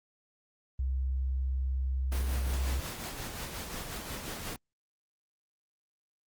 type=tone; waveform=sine; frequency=65.41 Hz; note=C2; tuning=in tune; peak=-28 dBFS; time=0.79-2.8 s; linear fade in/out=5 ms
type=noise with tremolo; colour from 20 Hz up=pink; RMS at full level=-38 dBFS; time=2.12-4.56 s; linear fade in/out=0 ms; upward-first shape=sine; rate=5.6 Hz; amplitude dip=40%
effects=Opus 32 kbps